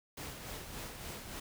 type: noise with tremolo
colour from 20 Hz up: pink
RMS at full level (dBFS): -43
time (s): 0.17-1.4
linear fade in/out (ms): 5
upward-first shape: sine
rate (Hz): 3.5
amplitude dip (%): 45
effects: none